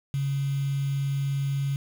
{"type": "tone with quantisation", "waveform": "sine", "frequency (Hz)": 138.59, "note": "C#3", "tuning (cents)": 0, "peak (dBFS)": -24, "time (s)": [0.14, 1.76], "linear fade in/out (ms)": 0, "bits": 7, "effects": []}